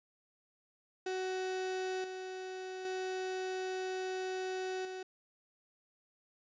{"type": "tone with level steps", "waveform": "35% pulse", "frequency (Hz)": 373.8, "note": "F#4", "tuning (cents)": 18, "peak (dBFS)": [-33, -39, -34, -39], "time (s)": [1.06, 5.03], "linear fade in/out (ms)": 5, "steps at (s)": [2.04, 2.85, 4.85], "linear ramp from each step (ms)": 2, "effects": ["resampled to 16000 Hz"]}